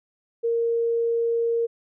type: tone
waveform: sine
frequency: 464.3 Hz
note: A#4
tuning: 7 cents flat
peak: -20 dBFS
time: 0.43-1.67 s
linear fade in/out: 20 ms
effects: none